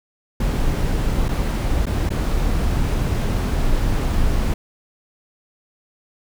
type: noise with dropouts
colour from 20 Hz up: brown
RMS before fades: -19 dBFS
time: 0.4-4.54 s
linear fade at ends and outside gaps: 5 ms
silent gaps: 1.284-1.288 / 1.857-1.866 / 2.092-2.103 s
effects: none